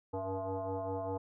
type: tone with frequency modulation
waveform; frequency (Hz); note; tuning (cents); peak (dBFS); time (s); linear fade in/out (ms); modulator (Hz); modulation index
sine; 98; G2; 0; -34; 0.13-1.18; 10; 191; 4.2
effects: none